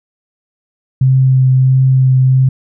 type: tone with vibrato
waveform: sine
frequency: 130.81 Hz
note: C3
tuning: in tune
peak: -6 dBFS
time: 1.01-2.49 s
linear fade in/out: 5 ms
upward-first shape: triangle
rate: 1.5 Hz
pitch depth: 14 cents each way
effects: none